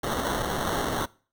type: noise with sample-and-hold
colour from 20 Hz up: blue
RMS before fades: -28 dBFS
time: 0.03-1.06 s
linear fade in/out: 10 ms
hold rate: 2450 Hz
effects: noise-tail reverb RT60 0.4 s tail -22 dB re dry